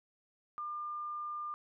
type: tone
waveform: sine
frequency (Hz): 1200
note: D6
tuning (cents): +37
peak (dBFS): -37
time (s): 0.58-1.54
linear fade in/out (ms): 0
effects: none